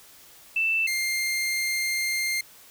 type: tone pair in turn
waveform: sine / sawtooth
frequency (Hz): 2657 / 2109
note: E7 / C7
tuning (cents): +13 / +13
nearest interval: major third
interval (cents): 400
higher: first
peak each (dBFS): -21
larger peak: neither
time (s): 0.56-0.87 / 0.87-2.41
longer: second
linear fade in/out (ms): 5
effects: white hiss -51 dBFS RMS until 2.7 s